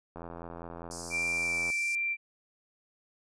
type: click train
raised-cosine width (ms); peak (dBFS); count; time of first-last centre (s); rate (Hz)
1; -28; 132; 0.16-1.701; 85
type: high-pass noise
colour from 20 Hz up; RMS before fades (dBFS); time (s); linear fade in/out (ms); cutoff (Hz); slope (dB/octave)
pink; -41; 0.91-1.95; 0; 4700; 96
type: tone with vibrato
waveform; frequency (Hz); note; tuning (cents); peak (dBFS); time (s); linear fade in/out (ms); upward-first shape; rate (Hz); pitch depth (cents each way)
sine; 2349; D7; 0; -28; 1.1-2.17; 50; sine; 1.4; 9
effects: resampled to 22050 Hz